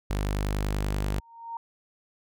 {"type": "tone", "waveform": "sawtooth", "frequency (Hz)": 50.3, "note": "G1", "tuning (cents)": 45, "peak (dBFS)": -22, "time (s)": [0.1, 1.2], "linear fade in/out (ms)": 5}
{"type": "tone with exponential growth", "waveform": "sine", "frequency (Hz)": 924, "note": "A#5", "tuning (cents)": -16, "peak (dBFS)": -30, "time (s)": [1.01, 1.57], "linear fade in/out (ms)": 2, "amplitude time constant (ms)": 120}
{"effects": []}